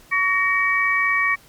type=tone cluster; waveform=sine; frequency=1129 / 1861 / 2276 Hz; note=C#6 / A#6 / C#7; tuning=+31 / -3 / +45 cents; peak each=-23 / -20 / -20 dBFS; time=0.11-1.36 s; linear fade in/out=20 ms; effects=pink hiss -50 dBFS RMS until 1.48 s + MP3 96 kbps